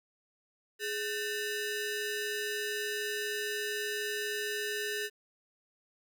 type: ring-modulated tone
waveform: sawtooth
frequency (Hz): 1103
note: C#6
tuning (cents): -9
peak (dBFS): -26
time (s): 0.79-5.1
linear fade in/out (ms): 50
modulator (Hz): 685
effects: 11-bit